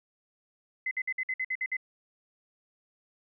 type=tone bursts; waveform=sine; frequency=2040 Hz; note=C7; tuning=44 cents flat; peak=-28 dBFS; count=9; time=0.86-1.768 s; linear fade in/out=5 ms; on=52 ms; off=55 ms; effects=none